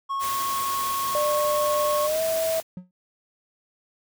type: tone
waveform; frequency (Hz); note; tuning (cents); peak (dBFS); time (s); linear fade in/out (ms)
triangle; 1096; C#6; -20; -23; 0.09-2.08; 20
type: noise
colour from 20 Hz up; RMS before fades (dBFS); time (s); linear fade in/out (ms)
white; -32; 0.19-2.63; 50
type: tone with pitch glide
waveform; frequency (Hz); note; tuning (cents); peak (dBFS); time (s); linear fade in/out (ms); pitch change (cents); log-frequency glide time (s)
sine; 595 to 648.9; D5 to E5; +22 to -27; -22; 1.15-2.6; 0; +151; 2.03-2.22
type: tone with exponential decay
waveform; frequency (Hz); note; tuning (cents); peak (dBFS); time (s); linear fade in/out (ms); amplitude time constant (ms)
triangle; 181.4; F#3; -34; -28; 2.77-2.91; 2; 29
effects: none